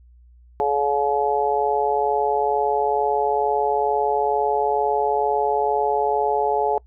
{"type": "harmonic tone", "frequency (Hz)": 142.2, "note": "C#3", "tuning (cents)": 45, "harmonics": [3, 4, 5, 6], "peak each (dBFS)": [-22, -27, -24, -22], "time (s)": [0.6, 6.78], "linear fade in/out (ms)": 0, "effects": ["noise-tail reverb RT60 0.1 s tail -25 dB re dry", "added 60 Hz sine -47 dBFS peak until 6.86 s"]}